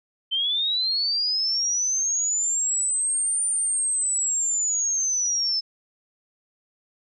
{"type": "linear two-way sweep", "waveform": "sine", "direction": "up then down", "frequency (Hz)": [3076, 9130, 5210], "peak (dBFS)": -21, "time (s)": [0.31, 5.61], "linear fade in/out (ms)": 20, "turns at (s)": 3.46, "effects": []}